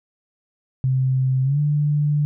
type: tone with pitch glide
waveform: sine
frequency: 130.81 to 147.68 Hz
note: C3 to D3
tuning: 0 to +10 cents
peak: -16 dBFS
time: 0.84-2.25 s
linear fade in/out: 0 ms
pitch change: +210 cents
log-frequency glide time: 1.43-1.59 s
effects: none